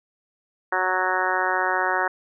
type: harmonic tone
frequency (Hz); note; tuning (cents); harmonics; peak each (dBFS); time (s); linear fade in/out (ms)
185; F#3; 0; 2 / 3 / 4 / 5 / 6 / 7 / 8 / 9 / 10; -31 / -31 / -28 / -27 / -29 / -31 / -27 / -29 / -30; 0.72-2.08; 5
effects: none